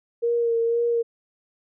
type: tone with vibrato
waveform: sine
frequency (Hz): 466.2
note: A#4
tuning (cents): 0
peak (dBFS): -19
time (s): 0.22-1.03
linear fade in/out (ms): 20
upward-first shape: sine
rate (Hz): 2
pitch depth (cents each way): 24
effects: none

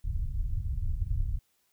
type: low-pass noise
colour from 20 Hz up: pink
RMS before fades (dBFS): -30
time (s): 0.04-1.39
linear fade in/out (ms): 10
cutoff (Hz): 100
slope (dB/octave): 24
effects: white hiss -72 dBFS RMS until 1.72 s

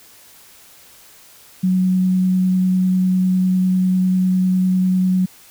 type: tone with vibrato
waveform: sine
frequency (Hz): 185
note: F#3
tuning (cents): 0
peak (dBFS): -13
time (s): 1.63-5.26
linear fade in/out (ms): 10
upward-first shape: triangle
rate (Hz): 10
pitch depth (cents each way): 8
effects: white hiss -46 dBFS RMS until 5.5 s

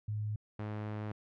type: tone pair in turn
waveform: sine / sawtooth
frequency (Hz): 106 / 106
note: G#2 / G#2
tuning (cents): +36 / +36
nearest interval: unison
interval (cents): 0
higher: neither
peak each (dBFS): -33 / -33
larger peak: neither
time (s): 0.08-0.36 / 0.59-1.12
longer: second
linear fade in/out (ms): 5
effects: low-pass 2000 Hz 12 dB/octave

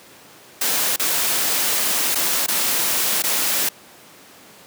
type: noise with dropouts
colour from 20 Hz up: white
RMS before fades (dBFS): -20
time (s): 0.61-3.69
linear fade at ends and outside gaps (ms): 5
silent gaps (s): 0.962-0.995 / 2.149-2.154 / 2.464-2.482 / 3.223-3.237
effects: pink hiss -45 dBFS RMS until 4.66 s + high-pass 200 Hz 12 dB/octave

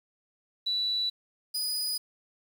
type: tone pair in turn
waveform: sine / sawtooth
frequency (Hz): 3951 / 4958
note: B7 / D#8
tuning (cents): 0 / -7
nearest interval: major third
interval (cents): 393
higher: second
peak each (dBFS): -26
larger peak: neither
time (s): 0.66-1.1 / 1.54-1.98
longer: neither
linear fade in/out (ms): 10
effects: 9-bit

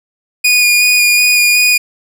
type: tone with vibrato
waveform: sawtooth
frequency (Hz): 2451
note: D#7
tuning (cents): -27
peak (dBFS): -4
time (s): 0.44-1.78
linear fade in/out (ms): 10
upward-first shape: square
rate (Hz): 2.7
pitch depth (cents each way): 11
effects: none

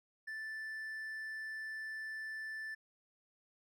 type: tone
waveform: triangle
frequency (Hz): 1760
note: A6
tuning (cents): 0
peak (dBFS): -39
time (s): 0.27-2.75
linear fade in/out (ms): 10
effects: none

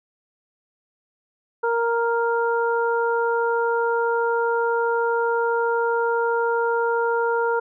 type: harmonic tone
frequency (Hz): 466.2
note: A#4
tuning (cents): 0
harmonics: 1 / 2 / 3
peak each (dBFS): -21 / -24 / -26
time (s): 1.63-7.6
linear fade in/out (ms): 10
effects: none

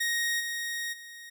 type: tone with level steps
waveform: sawtooth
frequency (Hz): 1872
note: A#6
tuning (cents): +7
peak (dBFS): -23 / -28 / -40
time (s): 0-1.3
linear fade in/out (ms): 10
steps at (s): 0.39 / 0.92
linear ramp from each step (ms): 20
effects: none

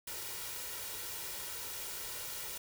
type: noise with comb filter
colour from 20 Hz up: white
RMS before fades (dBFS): -42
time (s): 0.07-2.58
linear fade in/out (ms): 5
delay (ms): 2.1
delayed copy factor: +0.55
effects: none

